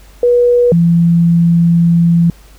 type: tone pair in turn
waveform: sine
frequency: 485.1 / 169.34 Hz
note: B4 / E3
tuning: -31 / +47 cents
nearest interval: octave + tritone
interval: 1822 cents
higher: first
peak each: -6 dBFS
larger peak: neither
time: 0.23-0.72 / 0.72-2.3 s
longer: second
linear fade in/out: 2 ms
effects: added 50 Hz sine -38 dBFS peak until 2.58 s + pink hiss -45 dBFS RMS until 2.58 s